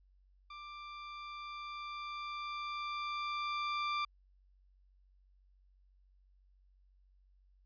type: tone with level ramp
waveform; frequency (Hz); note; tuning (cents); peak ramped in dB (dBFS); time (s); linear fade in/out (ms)
sawtooth; 1181; D6; +9; -43 to -29; 0.5-4.05; 5
effects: added 47 Hz sine -64 dBFS peak until 7.65 s + resampled to 11025 Hz